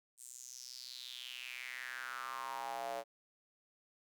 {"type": "tone with high-pass filter sweep", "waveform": "square", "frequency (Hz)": 62.8, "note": "B1", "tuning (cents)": 30, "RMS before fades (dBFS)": -45, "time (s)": [0.17, 3.04], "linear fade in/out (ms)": 50, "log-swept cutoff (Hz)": [8500, 590], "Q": 5.3, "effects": []}